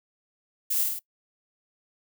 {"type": "noise with echo", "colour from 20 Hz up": "violet", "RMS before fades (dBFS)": -26, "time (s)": [0.7, 0.84], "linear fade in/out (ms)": 10, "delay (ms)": 51, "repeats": 3, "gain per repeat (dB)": -3, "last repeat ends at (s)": 0.993, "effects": ["noise-tail reverb RT60 0.1 s tail -21 dB re dry"]}